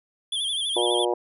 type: tone with vibrato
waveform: square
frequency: 3322 Hz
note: G#7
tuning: in tune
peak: -25 dBFS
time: 0.32-1.05 s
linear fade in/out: 5 ms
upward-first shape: sine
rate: 12 Hz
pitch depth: 91 cents each way
type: harmonic tone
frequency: 120 Hz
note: B2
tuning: 49 cents flat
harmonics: 3 / 4 / 5 / 6 / 7 / 8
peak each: -25 / -27 / -29 / -31 / -32 / -33 dBFS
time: 0.76-1.14 s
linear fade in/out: 5 ms
effects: resampled to 32000 Hz